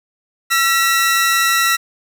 sawtooth tone pair together, 1347 / 1931 Hz, E6 / B6, +37 / -39 cents, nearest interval tritone, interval 624 cents, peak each -12 dBFS, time 0.5-1.77 s, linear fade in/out 20 ms, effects 8-bit

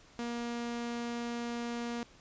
sawtooth tone, 236.9 Hz, A#3, 28 cents sharp, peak -31 dBFS, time 0.19-2.03 s, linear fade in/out 0 ms, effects pink hiss -59 dBFS RMS until 2.2 s + resampled to 16000 Hz

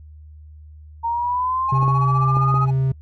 sine linear sweep, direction up, 920 to 1264 Hz, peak -19 dBFS, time 1.03-2.66 s, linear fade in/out 20 ms
triangle tone with tremolo, 838 Hz, G#5, 15 cents sharp, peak -24 dBFS, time 1.68-2.71 s, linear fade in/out 10 ms, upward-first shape sine, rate 15 Hz, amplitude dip 95%
triangle tone, 132.9 Hz, C3, 27 cents sharp, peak -14 dBFS, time 1.72-2.92 s, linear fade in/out 5 ms
clicks, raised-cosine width 2 ms, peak -18 dBFS, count 4, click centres 1.828 / 1.88 / 2.369 / 2.542 s
effects noise-tail reverb RT60 0.1 s tail -25 dB re dry + added 76 Hz sine -39 dBFS peak until 3.01 s

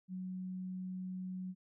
sine tone, 185 Hz, F#3, in tune, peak -39 dBFS, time 0.08-1.55 s, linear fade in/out 50 ms, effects none

